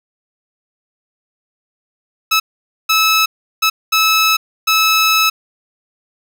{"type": "tone bursts at uneven times", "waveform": "15% pulse", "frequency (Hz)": 1300, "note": "E6", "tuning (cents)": -24, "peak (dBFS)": -4, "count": 5, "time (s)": [[2.31, 2.4], [2.89, 3.26], [3.62, 3.7], [3.92, 4.37], [4.67, 5.3]], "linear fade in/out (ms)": 10, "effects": []}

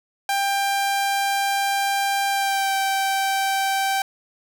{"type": "tone with pitch glide", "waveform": "sawtooth", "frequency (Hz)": [793, 778.9], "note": ["G5", "G5"], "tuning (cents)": [20, -11], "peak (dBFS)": -16, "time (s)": [0.29, 4.02], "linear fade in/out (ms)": 2, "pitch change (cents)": -31, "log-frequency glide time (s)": [2.29, 2.75], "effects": []}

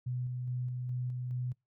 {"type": "tone with tremolo", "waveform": "sine", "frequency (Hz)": 124.9, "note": "B2", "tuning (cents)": 20, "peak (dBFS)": -32, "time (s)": [0.06, 1.53], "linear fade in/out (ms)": 10, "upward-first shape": "square", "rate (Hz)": 2.4, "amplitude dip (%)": 25, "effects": ["noise-tail reverb RT60 0.2 s tail -24 dB re dry"]}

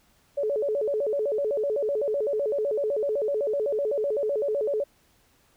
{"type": "tone with vibrato", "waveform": "sine", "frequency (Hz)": 493.9, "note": "B4", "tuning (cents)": 0, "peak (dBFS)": -23, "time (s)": [0.37, 4.84], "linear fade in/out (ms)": 10, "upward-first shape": "square", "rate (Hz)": 7.9, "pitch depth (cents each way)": 240, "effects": ["pink hiss -63 dBFS RMS until 5.56 s"]}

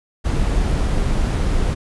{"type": "noise", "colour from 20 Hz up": "brown", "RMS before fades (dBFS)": -18, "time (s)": [0.24, 1.75], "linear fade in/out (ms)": 20, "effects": ["resampled to 24000 Hz"]}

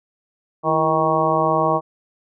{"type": "harmonic tone with a mistuned harmonic", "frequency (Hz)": 157.8, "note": "D#3", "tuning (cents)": 25, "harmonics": [1, 2, 3, 4, 5, 6, 7], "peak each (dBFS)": [-26, -25, -24, -21, -23, -24, -21], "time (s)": [0.63, 1.81], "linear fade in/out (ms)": 50, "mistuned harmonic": 2, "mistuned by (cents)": 79, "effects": []}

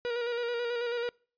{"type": "tone with vibrato", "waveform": "45% pulse", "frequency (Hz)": 476.6, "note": "A#4", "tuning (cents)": 38, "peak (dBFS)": -30, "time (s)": [0.05, 1.09], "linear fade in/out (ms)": 0, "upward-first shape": "square", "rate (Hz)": 9.2, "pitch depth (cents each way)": 28, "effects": ["noise-tail reverb RT60 0.4 s tail -26 dB re dry", "resampled to 11025 Hz"]}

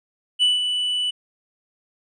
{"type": "tone with ADSR envelope", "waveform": "triangle", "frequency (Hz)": 2971, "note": "F#7", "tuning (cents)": 6, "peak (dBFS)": -12, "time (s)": [0.39, 1.11], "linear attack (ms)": 35, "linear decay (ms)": 170, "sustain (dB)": -7, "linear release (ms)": 13, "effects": ["resampled to 22050 Hz"]}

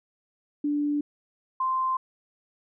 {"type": "tone pair in turn", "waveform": "sine", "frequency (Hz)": [292.5, 1042.4], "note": ["D4", "C6"], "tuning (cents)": [-7, -7], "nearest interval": "octave + minor seventh", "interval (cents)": 2200, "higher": "second", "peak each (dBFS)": -23, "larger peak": "neither", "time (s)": [[0.64, 1.01], [1.6, 1.97]], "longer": "neither", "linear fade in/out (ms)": 5, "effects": []}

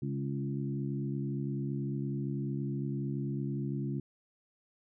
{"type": "harmonic tone with a mistuned harmonic", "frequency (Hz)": 68.9, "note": "C#2", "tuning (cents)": -10, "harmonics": [2, 3, 4, 5], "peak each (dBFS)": [-34, -38, -40, -42], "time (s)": [0.02, 4], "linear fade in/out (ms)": 5, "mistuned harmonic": 4, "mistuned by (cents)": 22, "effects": []}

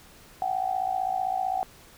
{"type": "tone with amplitude modulation", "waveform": "sine", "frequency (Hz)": 755, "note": "F#5", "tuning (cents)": 35, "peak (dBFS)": -21, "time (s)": [0.42, 1.63], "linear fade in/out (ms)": 0, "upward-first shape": "sine", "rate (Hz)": 55.6, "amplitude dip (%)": 85, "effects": ["pink hiss -52 dBFS RMS until 1.97 s"]}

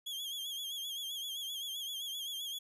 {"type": "tone with vibrato", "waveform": "40% pulse", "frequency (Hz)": 3283, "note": "G#7", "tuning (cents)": -21, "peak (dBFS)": -37, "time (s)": [0.06, 2.59], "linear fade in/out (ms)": 10, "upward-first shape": "sine", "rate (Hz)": 7.7, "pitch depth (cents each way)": 74, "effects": []}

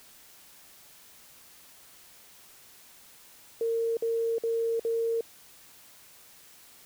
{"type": "tone bursts", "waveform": "sine", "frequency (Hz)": 458.4, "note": "A#4", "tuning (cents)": -29, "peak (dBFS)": -25, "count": 4, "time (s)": [3.61, 5.209], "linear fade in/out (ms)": 2, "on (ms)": 360, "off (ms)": 53, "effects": ["white hiss -54 dBFS RMS until 6.85 s"]}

